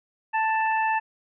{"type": "harmonic tone", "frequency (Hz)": 882, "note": "A5", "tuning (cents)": 4, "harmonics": [1, 2, 3], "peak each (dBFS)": [-22, -28, -32], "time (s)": [0.33, 1], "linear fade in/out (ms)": 20, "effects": []}